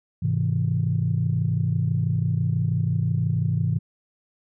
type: chord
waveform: sine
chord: Ab augmented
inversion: none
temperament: just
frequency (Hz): 103.83 / 129.78 / 162.23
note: Ab2 / C3 / E3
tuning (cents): 0 / -14 / -27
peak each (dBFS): -24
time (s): 0.22-3.79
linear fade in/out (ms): 10
effects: tanh soft clip ceiling -11 dBFS